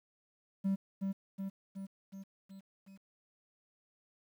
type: tone with echo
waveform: triangle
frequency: 194.3 Hz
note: G3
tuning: 15 cents flat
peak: -26 dBFS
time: 0.64-0.76 s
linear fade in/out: 20 ms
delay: 370 ms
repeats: 6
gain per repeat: -4 dB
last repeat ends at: 2.98 s
effects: tanh soft clip ceiling -23 dBFS + 11-bit